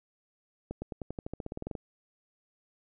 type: accelerating click train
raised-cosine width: 2 ms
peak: -23 dBFS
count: 16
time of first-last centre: 0.71-1.752 s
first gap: 110 ms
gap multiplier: 0.93
effects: none